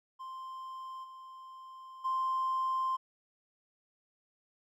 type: tone with level steps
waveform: triangle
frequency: 1046.5 Hz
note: C6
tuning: in tune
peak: -39 / -45 / -26 dBFS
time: 0.19-2.97 s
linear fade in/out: 20 ms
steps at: 1.03 / 2.04 s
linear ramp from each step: 20 ms
effects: tanh soft clip ceiling -26 dBFS